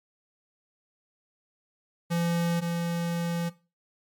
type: tone pair in turn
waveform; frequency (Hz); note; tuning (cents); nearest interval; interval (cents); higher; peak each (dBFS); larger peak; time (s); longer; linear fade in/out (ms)
square; 170.3 / 170.3; F3 / F3; -43 / -43; unison; 0; neither; -25 / -28; first; 2.1-2.61 / 2.61-3.5; second; 20
effects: noise-tail reverb RT60 0.3 s tail -17 dB re dry + MP3 96 kbps